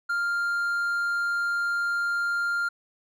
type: tone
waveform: triangle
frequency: 1398 Hz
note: F6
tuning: 1 cent sharp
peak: -22 dBFS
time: 0.09-2.69 s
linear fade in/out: 10 ms
effects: none